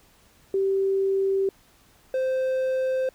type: tone pair in turn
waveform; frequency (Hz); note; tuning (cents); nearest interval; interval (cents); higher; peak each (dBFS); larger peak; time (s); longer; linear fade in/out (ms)
sine / triangle; 388.4 / 520.6; G4 / C5; -16 / -9; perfect fourth; 507; second; -20; neither; 0.54-1.49 / 2.14-3.09; neither; 2
effects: pink hiss -58 dBFS RMS until 3.14 s